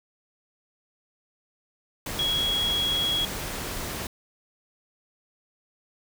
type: tone in noise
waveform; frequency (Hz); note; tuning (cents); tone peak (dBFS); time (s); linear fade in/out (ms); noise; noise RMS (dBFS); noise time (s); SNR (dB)
sine; 3322; G#7; 0; -23; 2.19-3.25; 2; pink; -33; 2.06-4.07; +7
effects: none